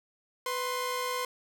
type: tone pair together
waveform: sawtooth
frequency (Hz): 497.4 / 1054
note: B4 / C6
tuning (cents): +12 / +12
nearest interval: octave + minor second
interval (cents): 1300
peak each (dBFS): -30 / -29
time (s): 0.46-1.25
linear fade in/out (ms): 2
effects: none